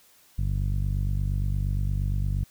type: tone with low-pass filter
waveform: sawtooth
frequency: 48.6 Hz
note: G1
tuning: 14 cents flat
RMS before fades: -26 dBFS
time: 0.38-2.44 s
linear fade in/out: 0 ms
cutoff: 130 Hz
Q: 2
effects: white hiss -58 dBFS RMS until 2.5 s